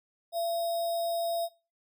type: tone with sample-and-hold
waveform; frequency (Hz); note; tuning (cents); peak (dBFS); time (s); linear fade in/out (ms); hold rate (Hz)
sine; 677; E5; +46; -28; 0.32-1.49; 50; 4410
effects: noise-tail reverb RT60 0.3 s tail -18 dB re dry